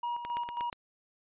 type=tone with tremolo; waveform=triangle; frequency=955 Hz; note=A#5; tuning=42 cents sharp; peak=-29 dBFS; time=0.03-0.7 s; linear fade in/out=5 ms; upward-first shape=square; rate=3.7 Hz; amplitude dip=55%
type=click train; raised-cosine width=0.3 ms; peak=-23 dBFS; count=5; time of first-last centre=0.25-0.728 s; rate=8.36 Hz
effects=resampled to 8000 Hz